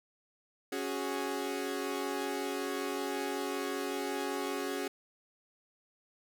sawtooth chord, C# suspended fourth, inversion none, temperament equal, 277.2 / 370 / 415.3 Hz, C#4 / F#4 / G#4, 0 / 0 / 0 cents, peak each -34 dBFS, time 0.72-4.88 s, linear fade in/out 5 ms, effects none

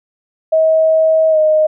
sine tone with pitch glide, 638 to 620.2 Hz, D#5 to D#5, +43 to -6 cents, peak -8 dBFS, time 0.52-1.67 s, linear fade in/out 10 ms, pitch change -49 cents, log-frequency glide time 1.3-1.38 s, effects none

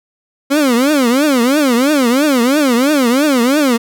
30% pulse tone with vibrato, 266.9 Hz, C4, 35 cents sharp, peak -7 dBFS, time 0.5-3.78 s, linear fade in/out 20 ms, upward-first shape triangle, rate 3 Hz, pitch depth 280 cents each way, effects none

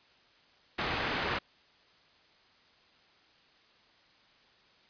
white low-pass noise, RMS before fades -33 dBFS, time 0.78-1.39 s, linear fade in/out 10 ms, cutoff 2300 Hz, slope 12 dB/octave, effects white hiss -63 dBFS RMS until 4.89 s + resampled to 11025 Hz

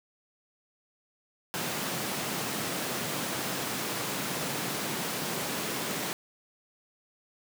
pink high-pass noise, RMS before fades -33 dBFS, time 1.54-6.13 s, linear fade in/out 0 ms, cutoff 140 Hz, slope 24 dB/octave, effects none

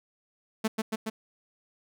sawtooth tone with echo, 220 Hz, A3, in tune, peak -20 dBFS, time 0.64-0.68 s, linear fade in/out 10 ms, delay 140 ms, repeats 3, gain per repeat -2 dB, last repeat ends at 1.1 s, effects none

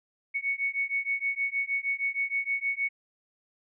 sine beating tone pair, 2217 / 2223.4 Hz, C#7 / C#7, 0 / +5 cents, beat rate 6.4 Hz, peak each -30 dBFS, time 0.34-2.89 s, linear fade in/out 20 ms, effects none

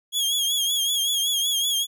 sawtooth tone with vibrato, 3300 Hz, G#7, 12 cents flat, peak -18 dBFS, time 0.12-1.87 s, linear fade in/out 50 ms, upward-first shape triangle, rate 5.3 Hz, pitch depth 75 cents each way, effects none

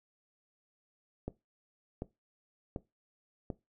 click train, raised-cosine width 2 ms, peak -23 dBFS, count 4, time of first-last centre 1.28-3.502 s, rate 1.35 Hz, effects noise-tail reverb RT60 0.2 s tail -18 dB re dry

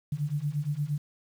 sine beating tone pair, 142.2 / 150.8 Hz, C#3 / D3, +45 / +46 cents, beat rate 8.6 Hz, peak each -31 / -30 dBFS, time 0.12-0.98 s, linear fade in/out 5 ms, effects 9-bit

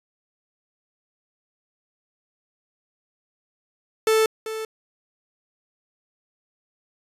45% pulse tone with echo, 440 Hz, A4, in tune, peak -16 dBFS, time 4.07-4.26 s, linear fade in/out 2 ms, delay 390 ms, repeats 1, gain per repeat -12 dB, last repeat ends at 4.65 s, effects resampled to 32000 Hz

